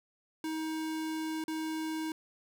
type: tone with dropouts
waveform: square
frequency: 316.4 Hz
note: D#4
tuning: 29 cents sharp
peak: -34 dBFS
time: 0.44-2.12 s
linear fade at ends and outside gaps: 2 ms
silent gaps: 1.44-1.48 s
effects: none